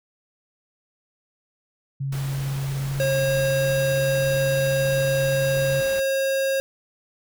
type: tone with pitch glide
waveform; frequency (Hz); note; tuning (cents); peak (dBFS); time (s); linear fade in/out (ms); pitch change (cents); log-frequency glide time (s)
sine; 137 to 138.11; C#3 to C#3; -20 to -6; -24; 2-5.81; 10; +14; 3.51-3.76
type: noise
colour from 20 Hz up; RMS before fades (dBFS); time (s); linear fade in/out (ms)
pink; -37; 2.12-6; 5
type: tone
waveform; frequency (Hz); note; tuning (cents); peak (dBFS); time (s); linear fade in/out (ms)
square; 540; C#5; -45; -21; 3-6.6; 0
effects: none